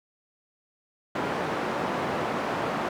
white band-pass noise, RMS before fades -29 dBFS, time 1.15-2.89 s, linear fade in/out 5 ms, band 150 to 1000 Hz, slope 12 dB/octave, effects none

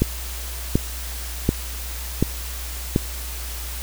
click train, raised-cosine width 3 ms, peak -3 dBFS, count 5, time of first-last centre 0.02-2.961 s, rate 1.36 Hz, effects added 60 Hz sine -30 dBFS peak until 3.82 s + white hiss -34 dBFS RMS until 3.82 s

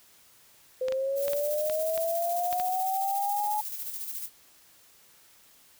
sine linear sweep, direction up, 510 to 849 Hz, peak -26 dBFS, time 0.81-3.61 s, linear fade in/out 5 ms
clicks, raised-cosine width 0.2 ms, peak -19 dBFS, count 8, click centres 0.884 / 0.923 / 1.281 / 1.333 / 1.698 / 1.977 / 2.528 / 2.599 s
violet noise with tremolo, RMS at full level -35 dBFS, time 1.15-4.3 s, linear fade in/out 50 ms, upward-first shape square, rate 14 Hz, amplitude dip 40%
effects white hiss -58 dBFS RMS until 5.79 s

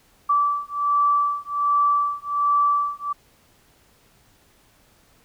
sine beating tone pair, 1159 / 1160.3 Hz, D6 / D6, -23 / -21 cents, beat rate 1.3 Hz, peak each -21 dBFS, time 0.29-3.13 s, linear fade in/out 10 ms, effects pink hiss -58 dBFS RMS until 5.24 s

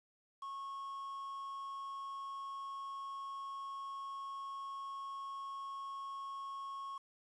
triangle tone with quantisation, 1096 Hz, C#6, 20 cents flat, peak -40 dBFS, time 0.42-6.98 s, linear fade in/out 5 ms, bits 10, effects resampled to 24000 Hz

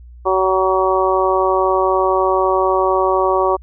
harmonic tone, 188.5 Hz, F#3, 32 cents sharp, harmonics 2 / 3 / 4 / 5 / 6, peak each -17 / -19 / -21 / -20 / -19 dBFS, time 0.25-3.57 s, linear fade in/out 20 ms, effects added 60 Hz sine -36 dBFS peak until 3.62 s

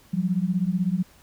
sine beating tone pair, 174.61 / 190.61 Hz, F3 / G3, 0 / -48 cents, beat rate 16 Hz, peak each -24 dBFS, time 0.13-1.03 s, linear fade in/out 10 ms, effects pink hiss -55 dBFS RMS until 1.22 s

